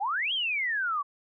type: exponential two-way sweep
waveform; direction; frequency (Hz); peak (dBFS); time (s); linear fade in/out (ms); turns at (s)
sine; up then down; 740 to 3312 to 1108; -26; 0-1.03; 20; 0.33
effects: none